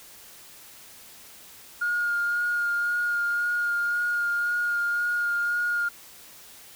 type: tone with vibrato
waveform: sine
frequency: 1422 Hz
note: F6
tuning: 31 cents sharp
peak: -22 dBFS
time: 1.81-5.89 s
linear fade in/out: 10 ms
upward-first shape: sine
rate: 1.9 Hz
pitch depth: 15 cents each way
effects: tanh soft clip ceiling -18 dBFS + white hiss -48 dBFS RMS until 6.75 s